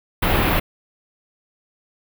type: band-stop noise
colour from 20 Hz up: pink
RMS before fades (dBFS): -18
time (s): 0.22-0.6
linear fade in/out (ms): 10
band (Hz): 3300 to 14000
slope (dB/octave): 24
effects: none